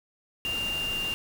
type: tone in noise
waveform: sine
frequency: 2794 Hz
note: F7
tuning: in tune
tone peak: -28 dBFS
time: 0.45-1.14 s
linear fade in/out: 0 ms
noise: pink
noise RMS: -38 dBFS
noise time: 0.45-1.14 s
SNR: +7 dB
effects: none